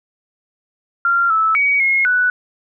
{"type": "tone with pitch steps", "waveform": "sine", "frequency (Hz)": [1384, 1309, 2258, 2159, 1483], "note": ["F6", "E6", "C#7", "C#7", "F#6"], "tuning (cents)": [-16, -13, 31, -46, 4], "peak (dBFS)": -12, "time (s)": [1.05, 2.3], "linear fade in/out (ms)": 2, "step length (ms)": 250, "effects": []}